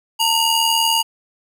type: ring-modulated tone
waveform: sawtooth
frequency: 1894 Hz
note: A#6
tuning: 27 cents sharp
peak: -8 dBFS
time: 0.19-1.03 s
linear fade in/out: 20 ms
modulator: 987 Hz
effects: none